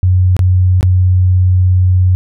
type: tone with dropouts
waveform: sine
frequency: 91.7 Hz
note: F#2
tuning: 15 cents flat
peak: -6 dBFS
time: 0.03-2.15 s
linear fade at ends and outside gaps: 0 ms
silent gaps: 0.366-0.392 / 0.809-0.829 s
effects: none